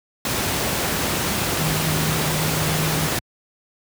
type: tone in noise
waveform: sine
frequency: 155.56 Hz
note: D#3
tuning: in tune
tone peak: -23 dBFS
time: 1.58-3.07 s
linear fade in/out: 2 ms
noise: pink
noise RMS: -22 dBFS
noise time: 0.25-3.19 s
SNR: -4 dB
effects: high-pass 80 Hz 12 dB/octave